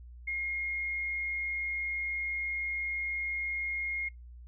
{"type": "tone", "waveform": "sine", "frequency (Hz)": 2143, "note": "C7", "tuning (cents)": 41, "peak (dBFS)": -31, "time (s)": [0.27, 4.09], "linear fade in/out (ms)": 10, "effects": ["noise-tail reverb RT60 0.2 s tail -26 dB re dry", "added 60 Hz sine -46 dBFS peak until 4.47 s"]}